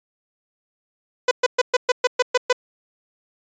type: tone bursts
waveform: sawtooth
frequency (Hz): 499.6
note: B4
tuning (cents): +20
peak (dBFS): -10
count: 9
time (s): 1.28-2.528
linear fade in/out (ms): 5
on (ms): 32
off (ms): 120
effects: resampled to 16000 Hz